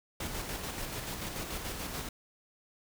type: noise with tremolo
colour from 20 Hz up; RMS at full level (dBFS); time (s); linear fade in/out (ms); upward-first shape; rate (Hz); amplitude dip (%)
pink; -37; 0.2-2.09; 5; square; 6.9; 35
effects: none